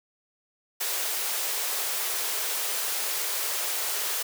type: high-pass noise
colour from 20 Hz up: white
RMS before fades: -29 dBFS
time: 0.8-4.23 s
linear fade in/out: 10 ms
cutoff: 370 Hz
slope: 48 dB/octave
effects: none